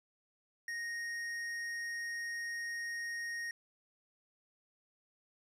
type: tone with hard clipping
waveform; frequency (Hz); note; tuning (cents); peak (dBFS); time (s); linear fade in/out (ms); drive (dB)
sine; 1864.7; A#6; 0; -39; 0.68-3.51; 2; 9
effects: none

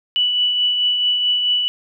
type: tone with tremolo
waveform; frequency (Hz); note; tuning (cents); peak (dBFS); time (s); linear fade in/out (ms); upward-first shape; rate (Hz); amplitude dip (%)
sine; 2960; F#7; 0; -13; 0.16-1.68; 0; triangle; 4.6; 40
effects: none

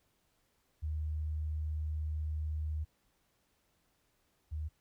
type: tone pair in turn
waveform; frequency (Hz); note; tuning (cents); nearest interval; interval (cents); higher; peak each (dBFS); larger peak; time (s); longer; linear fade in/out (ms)
sine; 77 / 77; D#2 / D#2; -17 / -17; unison; 0; neither; -33 / -35; first; 0.82-2.85 / 4.51-4.69; first; 20
effects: pink hiss -75 dBFS RMS until 4.8 s

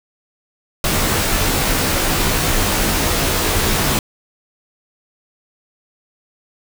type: noise with comb filter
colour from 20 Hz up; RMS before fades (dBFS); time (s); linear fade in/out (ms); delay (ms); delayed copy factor
pink; -17; 0.84-3.99; 2; 17; -0.75
effects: none

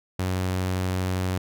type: tone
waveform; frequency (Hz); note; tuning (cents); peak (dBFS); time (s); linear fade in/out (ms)
sawtooth; 92.5; F#2; 0; -20; 0.19-1.38; 5
effects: none

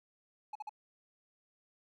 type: tone bursts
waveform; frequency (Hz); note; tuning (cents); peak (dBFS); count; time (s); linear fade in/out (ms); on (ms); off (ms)
triangle; 848; G#5; +36; -37; 3; 0.53-0.694; 5; 24; 46
effects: none

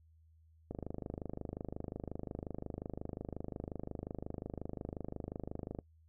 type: click train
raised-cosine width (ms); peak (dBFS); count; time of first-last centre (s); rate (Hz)
2; -27; 131; 0.71-5.788; 25.6
effects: noise-tail reverb RT60 0.1 s tail -21 dB re dry + added 80 Hz sine -62 dBFS peak until 6.08 s

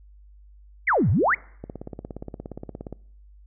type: exponential two-way sweep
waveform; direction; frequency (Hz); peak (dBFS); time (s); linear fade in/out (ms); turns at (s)
sine; down then up; 2374 to 85 to 2374; -17; 0.87-1.35; 10; 1.1
type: click train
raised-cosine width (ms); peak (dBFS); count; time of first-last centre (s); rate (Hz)
2; -21; 23; 1.64-2.927; 17.1
effects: noise-tail reverb RT60 0.7 s tail -25 dB re dry + added 50 Hz sine -47 dBFS peak until 3.46 s

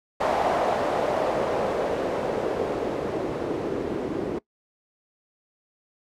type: noise with low-pass filter sweep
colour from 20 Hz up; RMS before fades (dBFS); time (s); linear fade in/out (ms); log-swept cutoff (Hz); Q
blue; -26; 0.2-4.39; 10; 700 to 350; 2.3
effects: noise-tail reverb RT60 0.1 s tail -22 dB re dry

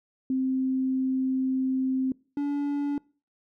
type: tone pair in turn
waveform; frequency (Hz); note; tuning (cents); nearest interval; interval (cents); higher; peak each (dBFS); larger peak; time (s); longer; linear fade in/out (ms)
sine / triangle; 261.6 / 286.5; C4 / D4; 0 / -43; major second; 157; second; -23; neither; 0.3-2.12 / 2.37-2.98; first; 2
effects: noise-tail reverb RT60 0.4 s tail -24 dB re dry

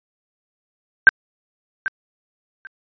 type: tone with echo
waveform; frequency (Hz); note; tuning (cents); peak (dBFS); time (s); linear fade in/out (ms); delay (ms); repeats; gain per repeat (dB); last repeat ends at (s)
sine; 1568; G6; 0; -3; 1.07-1.09; 0; 790; 2; -15; 2.67
effects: resampled to 11025 Hz

